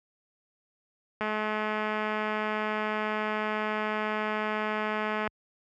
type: click train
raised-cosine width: 0.5 ms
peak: -16 dBFS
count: 871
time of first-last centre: 1.21-5.275 s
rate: 214 Hz
effects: high-pass 60 Hz 12 dB/octave